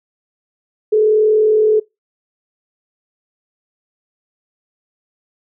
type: tone with frequency modulation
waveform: sine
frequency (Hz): 430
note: A4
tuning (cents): -40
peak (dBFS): -9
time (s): 0.92-1.8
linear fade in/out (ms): 10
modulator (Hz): 40.8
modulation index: 0.36
effects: noise-tail reverb RT60 0.2 s tail -22 dB re dry